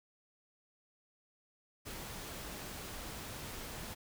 pink noise, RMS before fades -45 dBFS, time 1.85-3.95 s, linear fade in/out 20 ms, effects none

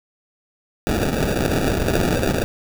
white noise with sample-and-hold, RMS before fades -20 dBFS, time 0.87-2.44 s, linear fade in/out 0 ms, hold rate 1050 Hz, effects none

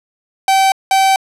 45% pulse tone bursts at uneven times, 772 Hz, G5, 27 cents flat, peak -9 dBFS, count 2, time 0.48-0.72 / 0.91-1.16 s, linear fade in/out 2 ms, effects low-pass 12000 Hz 12 dB/octave

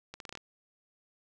accelerating click train, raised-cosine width 0.2 ms, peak -25 dBFS, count 7, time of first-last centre 0.14-0.374 s, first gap 62 ms, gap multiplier 0.81, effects none

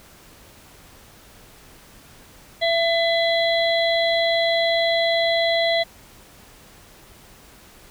harmonic tone, 670 Hz, E5, 28 cents sharp, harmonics 1 / 3 / 5 / 6, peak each -19 / -24 / -26 / -27 dBFS, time 2.61-5.84 s, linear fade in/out 20 ms, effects pink hiss -48 dBFS RMS until 7.9 s

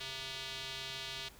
square tone with band-pass filter, 133.1 Hz, C3, 30 cents sharp, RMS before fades -43 dBFS, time 0-1.29 s, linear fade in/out 10 ms, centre 3600 Hz, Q 2.3, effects added 50 Hz sine -62 dBFS peak until 1.39 s + pink hiss -58 dBFS RMS until 1.39 s

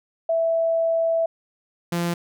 sine / sawtooth tone pair in turn, 659.3 / 172.02 Hz, E5 / F3, 0 / -26 cents, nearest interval octave + major seventh, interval 2326 cents, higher first, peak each -18 dBFS, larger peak neither, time 0.29-1.26 / 1.92-2.14 s, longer first, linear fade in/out 5 ms, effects none

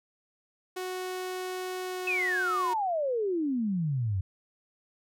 sawtooth tone with pitch glide, 368.7 to 364.5 Hz, F#4 to F#4, -6 to -26 cents, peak -29 dBFS, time 0.76-2.74 s, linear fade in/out 10 ms, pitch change -20 cents, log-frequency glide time 1.82-2.31 s
sine exponential sweep, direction down, 2637 to 89.3 Hz, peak -26 dBFS, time 2.07-4.21 s, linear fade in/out 5 ms
effects none

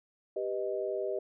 sine chord, G augmented, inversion none, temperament equal, 392 / 493.9 / 622.3 Hz, G4 / B4 / D#5, 0 / 0 / 0 cents, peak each -34 / -37 / -35 dBFS, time 0.36-1.19 s, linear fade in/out 5 ms, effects none

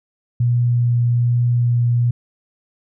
sine tone with vibrato, 120.4 Hz, B2, 44 cents flat, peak -13 dBFS, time 0.4-2.11 s, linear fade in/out 5 ms, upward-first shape triangle, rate 1.2 Hz, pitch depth 9 cents each way, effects none

